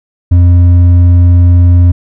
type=tone with hard clipping; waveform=sine; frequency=88 Hz; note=F2; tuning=14 cents sharp; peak=-3 dBFS; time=0.31-1.92 s; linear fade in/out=10 ms; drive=4 dB; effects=none